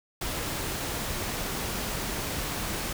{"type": "noise", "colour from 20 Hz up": "pink", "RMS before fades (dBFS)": -32, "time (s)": [0.21, 2.93], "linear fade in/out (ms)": 5, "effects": []}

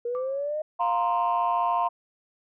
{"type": "linear sweep", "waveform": "sine", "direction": "up", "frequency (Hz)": [470.6, 622.3], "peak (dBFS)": -26, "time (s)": [0.05, 0.62], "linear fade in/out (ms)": 5}
{"type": "tone with exponential decay", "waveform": "sine", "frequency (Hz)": 1173, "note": "D6", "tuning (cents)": -2, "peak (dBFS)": -33, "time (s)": [0.15, 0.52], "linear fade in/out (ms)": 0, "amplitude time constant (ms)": 80}
{"type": "chord", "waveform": "sine", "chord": "F suspended fourth", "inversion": "none", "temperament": "equal with one note detuned", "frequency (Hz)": [701.7, 932.3, 1046.5], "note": ["F5", "Bb5", "C6"], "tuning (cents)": [8, 0, 0], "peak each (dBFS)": -25, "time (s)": [0.79, 1.89], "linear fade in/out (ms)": 20}
{"effects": ["tanh soft clip ceiling -16 dBFS"]}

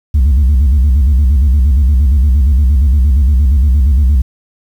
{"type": "tone with vibrato", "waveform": "sine", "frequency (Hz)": 68, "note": "C#2", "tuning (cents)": -33, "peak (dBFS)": -3, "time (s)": [0.14, 4.22], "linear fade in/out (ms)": 10, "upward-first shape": "square", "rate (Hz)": 8.6, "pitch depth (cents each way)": 150, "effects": ["tanh soft clip ceiling -5 dBFS", "7-bit"]}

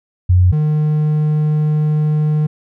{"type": "tone pair in turn", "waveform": ["sine", "triangle"], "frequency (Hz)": [90.5, 152.2], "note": ["F#2", "D#3"], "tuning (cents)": [-38, -38], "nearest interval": "major sixth", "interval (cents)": 900, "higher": "second", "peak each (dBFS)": [-7, -10], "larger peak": "first", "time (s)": [[0.29, 0.52], [0.52, 2.47]], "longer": "second", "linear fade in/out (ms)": 10, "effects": []}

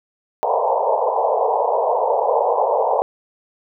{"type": "band-pass noise", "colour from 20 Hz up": "pink", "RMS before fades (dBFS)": -18, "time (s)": [0.43, 3.02], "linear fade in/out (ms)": 0, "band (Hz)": [440, 1000], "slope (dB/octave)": 96, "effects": []}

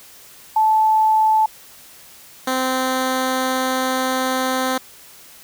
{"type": "tone pair in turn", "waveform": ["sine", "10% pulse"], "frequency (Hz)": [872, 259.2], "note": ["A5", "C4"], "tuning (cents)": [-16, -16], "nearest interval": "octave + major sixth", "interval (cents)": 2100, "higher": "first", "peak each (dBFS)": [-12, -10], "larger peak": "second", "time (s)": [[0.56, 1.46], [2.47, 4.78]], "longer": "second", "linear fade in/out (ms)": 5, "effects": ["white hiss -44 dBFS RMS until 5.43 s"]}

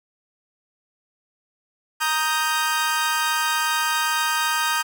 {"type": "chord", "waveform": "sawtooth", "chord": "Eb major", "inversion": "second", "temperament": "equal", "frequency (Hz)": [932.3, 1244.5, 1568], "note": ["Bb5", "Eb6", "G6"], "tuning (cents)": [0, 0, 0], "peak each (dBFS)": -21, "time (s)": [2, 4.83], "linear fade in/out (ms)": 20, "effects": []}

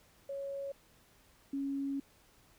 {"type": "tone pair in turn", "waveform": "sine", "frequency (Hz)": [554.4, 276.5], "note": ["C#5", "C#4"], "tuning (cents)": [0, -4], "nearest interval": "octave", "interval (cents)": 1204, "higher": "first", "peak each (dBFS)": [-37, -33], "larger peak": "second", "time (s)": [[0.29, 0.72], [1.53, 2]], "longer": "second", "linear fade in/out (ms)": 5, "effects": ["pink hiss -65 dBFS RMS until 2.58 s"]}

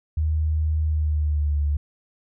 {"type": "tone with pitch glide", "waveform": "sine", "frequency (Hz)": [77.78, 72.99], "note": ["D#2", "D2"], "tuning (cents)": [0, -10], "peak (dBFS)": -19, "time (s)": [0.17, 1.77], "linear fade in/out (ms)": 5, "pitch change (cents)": -110, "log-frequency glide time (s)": [0.85, 1.59], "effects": []}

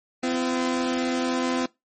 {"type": "tone pair together", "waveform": "sawtooth", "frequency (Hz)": [255.6, 341.2], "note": ["C4", "F4"], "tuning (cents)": [-40, -40], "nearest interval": "perfect fourth", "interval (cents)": 500, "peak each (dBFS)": [-20, -25], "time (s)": [0.23, 1.66], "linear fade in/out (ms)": 5, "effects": ["noise-tail reverb RT60 0.2 s tail -22 dB re dry", "MP3 32 kbps"]}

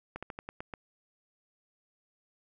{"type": "slowing click train", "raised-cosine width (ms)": 0.5, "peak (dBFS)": -24, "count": 7, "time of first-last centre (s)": [0.16, 0.738], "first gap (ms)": 66, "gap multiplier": 1.15, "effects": []}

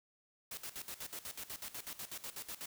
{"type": "noise with tremolo", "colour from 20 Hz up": "white", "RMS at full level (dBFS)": -44, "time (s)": [0.51, 2.66], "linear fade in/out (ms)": 5, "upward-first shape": "square", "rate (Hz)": 8.1, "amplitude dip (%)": 80, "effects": []}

